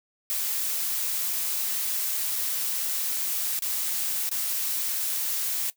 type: noise with dropouts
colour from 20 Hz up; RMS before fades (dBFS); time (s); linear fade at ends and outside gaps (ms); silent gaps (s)
blue; -28; 0.3-5.7; 0; 2.356-2.36 / 3.591-3.622 / 4.291-4.314
effects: noise-tail reverb RT60 0.1 s tail -18 dB re dry